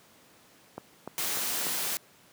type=click train; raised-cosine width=1 ms; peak=-22 dBFS; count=4; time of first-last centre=0.78-1.668 s; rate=3.38 Hz
type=noise; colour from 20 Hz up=white; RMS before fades=-31 dBFS; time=1.18-1.97 s; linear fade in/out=0 ms
effects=pink hiss -58 dBFS RMS until 2.32 s + high-pass 150 Hz 12 dB/octave